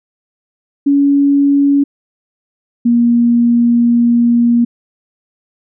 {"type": "tone pair in turn", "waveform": "sine", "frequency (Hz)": [281.8, 237], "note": ["C#4", "A#3"], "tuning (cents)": [29, 29], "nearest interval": "minor third", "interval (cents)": 300, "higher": "first", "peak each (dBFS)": -7, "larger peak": "neither", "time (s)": [[0.86, 1.84], [2.85, 4.65]], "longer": "second", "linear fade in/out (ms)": 10, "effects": []}